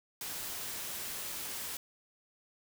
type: noise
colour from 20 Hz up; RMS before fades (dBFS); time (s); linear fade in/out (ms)
white; -40; 0.21-1.77; 2
effects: none